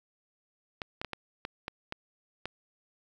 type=clicks; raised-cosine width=0.3 ms; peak=-19 dBFS; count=8; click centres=0.818 / 1.015 / 1.047 / 1.133 / 1.451 / 1.681 / 1.924 / 2.456 s; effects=9-bit